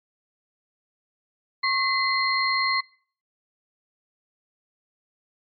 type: tone cluster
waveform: sine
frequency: 1088 / 2044 / 4215 Hz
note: C#6 / C7 / C8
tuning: -33 / -41 / +12 cents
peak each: -25 / -23 / -26 dBFS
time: 1.63-2.81 s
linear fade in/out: 10 ms
effects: noise-tail reverb RT60 0.5 s tail -24 dB re dry + MP3 48 kbps